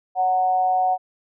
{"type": "tone with amplitude modulation", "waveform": "sine", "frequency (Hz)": 740, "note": "F#5", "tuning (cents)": 0, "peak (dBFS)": -14, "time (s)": [0.15, 0.98], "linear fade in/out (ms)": 50, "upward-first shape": "sine", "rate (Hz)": 182, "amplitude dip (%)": 55, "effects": []}